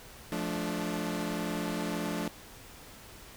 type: chord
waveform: sawtooth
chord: D minor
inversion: first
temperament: equal with one note detuned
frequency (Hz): 174.61 / 216.5 / 293.7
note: F3 / A3 / D4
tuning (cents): 0 / -28 / 0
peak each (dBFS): -32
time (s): 0.32-2.28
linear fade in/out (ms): 2
effects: pink hiss -50 dBFS RMS until 3.36 s